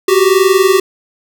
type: tone pair together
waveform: square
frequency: 371.2 / 392 Hz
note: F#4 / G4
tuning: +6 / 0 cents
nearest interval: minor second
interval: 94 cents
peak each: -11 dBFS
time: 0.08-0.8 s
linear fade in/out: 5 ms
effects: none